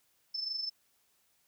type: tone with amplitude modulation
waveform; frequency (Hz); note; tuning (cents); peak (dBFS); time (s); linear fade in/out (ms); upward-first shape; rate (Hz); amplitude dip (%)
sine; 5274; E8; 0; -31; 0.34-0.7; 10; sine; 24.2; 60
effects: white hiss -72 dBFS RMS until 1.47 s